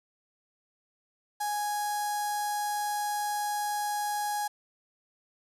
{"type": "tone with notch filter", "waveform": "sawtooth", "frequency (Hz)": 830.6, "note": "G#5", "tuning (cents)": 0, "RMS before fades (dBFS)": -31, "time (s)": [1.4, 4.48], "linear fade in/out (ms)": 10, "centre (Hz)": 2600, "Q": 0.64, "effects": ["resampled to 32000 Hz", "9-bit"]}